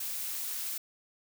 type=noise; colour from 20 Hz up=blue; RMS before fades=-36 dBFS; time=0-0.78 s; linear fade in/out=5 ms; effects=none